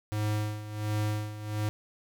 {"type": "tone with tremolo", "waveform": "square", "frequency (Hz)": 106, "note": "G#2", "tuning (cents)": 36, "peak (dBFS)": -27, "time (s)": [0.12, 1.69], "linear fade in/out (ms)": 0, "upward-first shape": "sine", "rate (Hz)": 1.4, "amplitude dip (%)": 75, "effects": []}